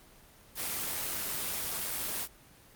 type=noise with amplitude modulation; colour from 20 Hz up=white; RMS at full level=-33 dBFS; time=0.55-2.28 s; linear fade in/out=50 ms; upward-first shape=sine; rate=89.5 Hz; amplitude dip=30%; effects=pink hiss -57 dBFS RMS until 2.75 s + Opus 24 kbps